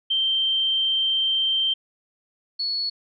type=tone pair in turn; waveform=sine; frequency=3136 / 4393 Hz; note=G7 / C#8; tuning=0 / -16 cents; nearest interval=tritone; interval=584 cents; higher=second; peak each=-19 / -23 dBFS; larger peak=first; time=0.1-1.74 / 2.59-2.9 s; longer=first; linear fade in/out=10 ms; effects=none